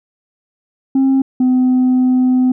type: tone pair in turn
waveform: sine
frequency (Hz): 267.6 / 254.5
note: C4 / C4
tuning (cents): +39 / -48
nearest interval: minor second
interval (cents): 87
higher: first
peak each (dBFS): -7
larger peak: neither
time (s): 0.95-1.22 / 1.4-2.52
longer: second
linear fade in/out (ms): 5
effects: tanh soft clip ceiling -8 dBFS